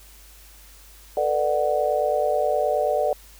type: chord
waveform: sine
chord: B minor seventh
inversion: third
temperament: just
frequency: 444.5 / 493.9 / 592.7 / 740.8 Hz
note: A4 / B4 / D5 / F#5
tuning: +18 / 0 / +16 / +2 cents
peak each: -27 / -27 / -22 / -25 dBFS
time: 1.17-3.13 s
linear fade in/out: 2 ms
effects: added 50 Hz sine -48 dBFS peak until 3.39 s + white hiss -50 dBFS RMS until 3.39 s